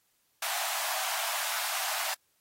pink high-pass noise, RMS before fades -33 dBFS, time 0.42-2.14 s, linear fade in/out 5 ms, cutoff 630 Hz, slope 96 dB/octave, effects white hiss -72 dBFS RMS until 2.4 s + AAC 48 kbps

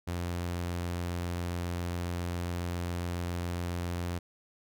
sawtooth tone, 87.31 Hz, F2, in tune, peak -28 dBFS, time 0.07-4.19 s, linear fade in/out 10 ms, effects none

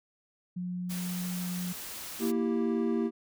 sine tone, 179.4 Hz, F3, 47 cents sharp, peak -32 dBFS, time 0.56-1.73 s, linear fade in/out 10 ms
white noise, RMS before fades -41 dBFS, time 0.89-2.32 s, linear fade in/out 20 ms
triangle chord, E diminished, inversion second, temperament equal, 233.1 / 329.6 / 392 Hz, Bb3 / E4 / G4, 0 / 0 / 0 cents, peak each -27 / -30 / -30 dBFS, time 2.19-3.11 s, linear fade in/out 50 ms
effects none

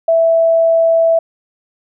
sine tone, 659.3 Hz, E5, in tune, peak -8 dBFS, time 0.08-1.19 s, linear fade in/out 5 ms, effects none

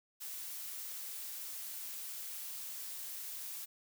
blue noise, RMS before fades -44 dBFS, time 0.2-3.66 s, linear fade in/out 20 ms, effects none

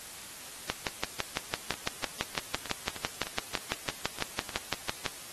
two click trains, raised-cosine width 0.2 ms, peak -19 / -10 dBFS, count 10 / 27, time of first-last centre 1.74-4.492 / 0.7-5.062 s, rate 3.27 / 5.96 Hz, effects white hiss -45 dBFS RMS until 5.32 s + AAC 32 kbps

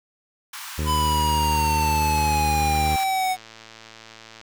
pink high-pass noise, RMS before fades -36 dBFS, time 0.53-3.04 s, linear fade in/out 5 ms, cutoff 880 Hz, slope 48 dB/octave
harmonic tone, 76.7 Hz, D#2, 24 cents flat, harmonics 1 / 2 / 3 / 4 / 5 / 6 / 7, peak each -24 / -30 / -34 / -36 / -38 / -40 / -41 dBFS, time 0.78-2.96 s, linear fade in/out 5 ms
square exponential sweep, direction down, 1009 to 740 Hz, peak -21 dBFS, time 0.85-3.37 s, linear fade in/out 50 ms
click train, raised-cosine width 0.2 ms, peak -25 dBFS, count 259, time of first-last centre 2.11-4.414 s, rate 112 Hz
effects none

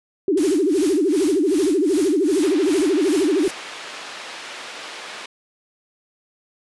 sine tone with vibrato, 340.7 Hz, F4, 43 cents flat, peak -15 dBFS, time 0.28-3.48 s, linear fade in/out 2 ms, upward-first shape sine, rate 13 Hz, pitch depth 300 cents each way
white noise with tremolo, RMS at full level -30 dBFS, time 0.37-3.51 s, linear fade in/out 5 ms, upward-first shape sine, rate 2.6 Hz, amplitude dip 85%
white band-pass noise, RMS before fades -35 dBFS, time 2.42-5.26 s, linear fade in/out 5 ms, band 370 to 3400 Hz, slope 12 dB/octave
effects resampled to 24000 Hz

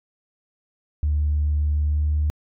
sine tone with pitch glide, 74.4 to 75.09 Hz, D2 to D2, +23 to +39 cents, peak -17 dBFS, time 1.03-2.3 s, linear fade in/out 0 ms, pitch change +16 cents, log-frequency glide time 1.73-2.16 s, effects tanh soft clip ceiling -14 dBFS

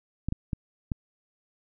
clicks, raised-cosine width 5 ms, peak -16 dBFS, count 4, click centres 0.286 / 0.324 / 0.532 / 0.918 s, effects none

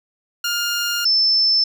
15% pulse / sine tone pair in turn, 1411 / 5287 Hz, F6 / E8, +17 / +4 cents, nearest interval octave + major seventh, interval 2287 cents, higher second, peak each -13 dBFS, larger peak neither, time 0.44-1.05 / 1.05-1.64 s, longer first, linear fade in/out 5 ms, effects none

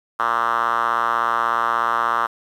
5% pulse tone with band-pass filter, 116.54 Hz, A#2, in tune, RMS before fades -20 dBFS, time 0.19-2.27 s, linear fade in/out 10 ms, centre 1200 Hz, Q 3.8, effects 8-bit

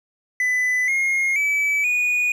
triangle tone with pitch steps, 2000 / 2144 / 2297 / 2462 Hz, B6 / C7 / D7 / D#7, +21 / +42 / -39 / -19 cents, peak -16 dBFS, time 0.4-2.32 s, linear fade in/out 2 ms, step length 480 ms, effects none

